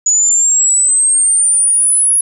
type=exponential sweep; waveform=sine; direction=up; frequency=6850 to 10548 Hz; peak=-8 dBFS; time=0.06-2.21 s; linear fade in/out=5 ms; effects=none